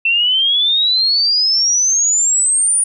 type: exponential sweep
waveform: sine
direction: up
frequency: 2674 to 9640 Hz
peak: -11 dBFS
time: 0.05-2.84 s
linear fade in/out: 5 ms
effects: none